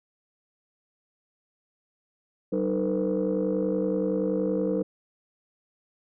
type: tone cluster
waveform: sine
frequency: 189.9 / 306.4 / 455.4 / 506 Hz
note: F#3 / D#4 / A#4 / B4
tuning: +45 / -27 / -40 / +42 cents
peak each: -28 dBFS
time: 2.52-4.83 s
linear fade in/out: 10 ms
effects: tanh soft clip ceiling -17 dBFS